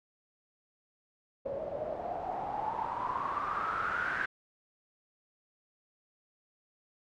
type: noise with low-pass filter sweep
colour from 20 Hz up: white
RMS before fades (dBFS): -35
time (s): 1.45-4.26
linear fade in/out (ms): 10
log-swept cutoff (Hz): 540 to 1600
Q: 9.9
effects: none